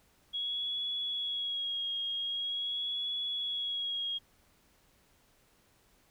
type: tone with vibrato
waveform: sine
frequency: 3322 Hz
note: G#7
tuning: in tune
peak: -32 dBFS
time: 0.33-4.19 s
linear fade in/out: 20 ms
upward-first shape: sine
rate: 0.44 Hz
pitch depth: 31 cents each way
effects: pink hiss -67 dBFS RMS until 6.1 s